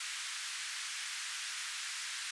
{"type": "band-pass noise", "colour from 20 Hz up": "pink", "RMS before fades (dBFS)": -41, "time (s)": [0, 2.31], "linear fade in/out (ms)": 5, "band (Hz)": [1500, 9700], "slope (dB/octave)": 24, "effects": ["resampled to 24000 Hz"]}